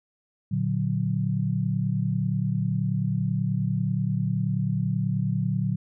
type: chord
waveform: sine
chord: Bb augmented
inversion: none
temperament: equal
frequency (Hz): 116.54 / 146.83 / 185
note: Bb2 / D3 / F#3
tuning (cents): 0 / 0 / 0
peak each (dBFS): -27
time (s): 0.51-5.76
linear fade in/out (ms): 10
effects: none